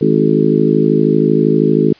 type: harmonic tone with a mistuned harmonic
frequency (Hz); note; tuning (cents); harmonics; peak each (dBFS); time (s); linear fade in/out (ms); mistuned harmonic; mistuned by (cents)
52.8; G#1; +29; 3 / 4 / 5 / 6 / 7 / 8; -16 / -16 / -16 / -16 / -16 / -16; 0.01-1.93; 5; 8; +28
effects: white hiss -45 dBFS RMS until 1.99 s + resampled to 11025 Hz